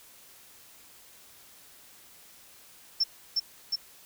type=tone with echo; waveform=sine; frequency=5380 Hz; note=E8; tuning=34 cents sharp; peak=-21 dBFS; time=3-3.04 s; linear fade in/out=10 ms; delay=360 ms; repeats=2; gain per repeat=-2 dB; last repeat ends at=3.76 s; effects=white hiss -54 dBFS RMS until 4.05 s